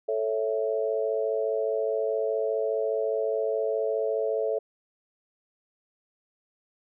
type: chord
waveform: sine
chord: A major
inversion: none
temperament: equal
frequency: 440 / 554.4 / 659.3 Hz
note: A4 / C#5 / E5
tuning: 0 / 0 / 0 cents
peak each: -27 / -30 / -30 dBFS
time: 0.08-4.59 s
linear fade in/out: 10 ms
effects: none